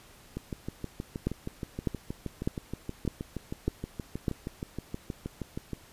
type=two click trains; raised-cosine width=3 ms; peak=-14 / -21 dBFS; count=6 / 35; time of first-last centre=1.27-4.282 / 0.37-5.733 s; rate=1.66 / 6.34 Hz; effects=pink hiss -55 dBFS RMS until 5.92 s + resampled to 32000 Hz